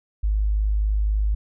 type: tone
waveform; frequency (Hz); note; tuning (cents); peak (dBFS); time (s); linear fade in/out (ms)
sine; 51.91; G#1; 0; -18; 0.23-1.35; 10
effects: none